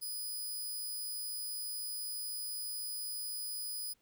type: tone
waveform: 5% pulse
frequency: 4978 Hz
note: D#8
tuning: in tune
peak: -31 dBFS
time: 0.01-3.94 s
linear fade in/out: 20 ms
effects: pink hiss -74 dBFS RMS until 4.01 s